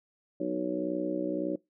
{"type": "harmonic tone with a mistuned harmonic", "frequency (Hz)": 61.74, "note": "B1", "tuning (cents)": 0, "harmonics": [3, 4, 5, 6, 7, 8, 9], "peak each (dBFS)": [-39, -40, -32, -36, -45, -43, -35], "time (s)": [0.4, 1.56], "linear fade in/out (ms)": 5, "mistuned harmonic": 7, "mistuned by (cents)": 15, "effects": ["noise-tail reverb RT60 0.2 s tail -23 dB re dry"]}